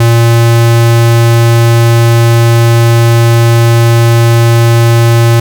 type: tone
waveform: square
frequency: 116.5 Hz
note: A#2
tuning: 1 cent flat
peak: -4 dBFS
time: 0-5.4 s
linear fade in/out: 5 ms
effects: none